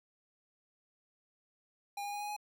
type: tone with pitch steps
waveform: square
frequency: 810 / 816.1 / 822.3 / 828.5 / 834.7 Hz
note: G#5 / G#5 / G#5 / G#5 / G#5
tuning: -43 / -31 / -17 / -4 / +9 cents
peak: -38 dBFS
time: 1.97-2.365 s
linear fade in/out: 5 ms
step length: 79 ms
effects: none